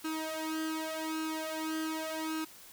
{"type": "tone with flanger", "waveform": "sawtooth", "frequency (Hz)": 316.6, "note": "D#4", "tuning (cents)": 30, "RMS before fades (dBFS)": -36, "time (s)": [0.04, 2.45], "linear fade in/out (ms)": 10, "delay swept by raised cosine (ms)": [0.73, 2.53], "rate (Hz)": 0.86, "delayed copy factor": 0.85, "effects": ["white hiss -53 dBFS RMS until 2.72 s"]}